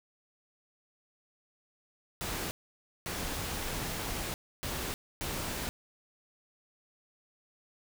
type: noise bursts at uneven times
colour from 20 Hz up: pink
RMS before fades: -36 dBFS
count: 4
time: 2.21-2.51 / 3.06-4.34 / 4.63-4.94 / 5.21-5.69 s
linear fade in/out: 0 ms
effects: none